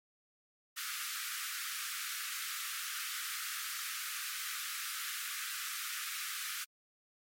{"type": "high-pass noise", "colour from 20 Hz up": "pink", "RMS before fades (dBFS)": -40, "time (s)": [0.76, 6.65], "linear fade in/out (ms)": 20, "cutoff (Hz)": 1200, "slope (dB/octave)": 96, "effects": ["MP3 64 kbps"]}